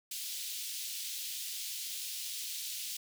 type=high-pass noise; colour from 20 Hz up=pink; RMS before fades=-40 dBFS; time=0.11-2.97 s; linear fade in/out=5 ms; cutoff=3100 Hz; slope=24 dB/octave; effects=none